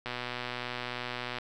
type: click train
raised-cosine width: 0.3 ms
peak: -19 dBFS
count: 164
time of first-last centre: 0.06-1.385 s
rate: 123 Hz
effects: none